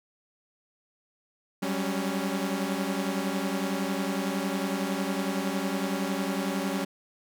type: tone cluster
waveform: sawtooth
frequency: 188.5 / 199.4 / 277.5 Hz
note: F#3 / G3 / C#4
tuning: +32 / +30 / +2 cents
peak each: -28 dBFS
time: 1.62-6.85 s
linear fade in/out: 10 ms
effects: none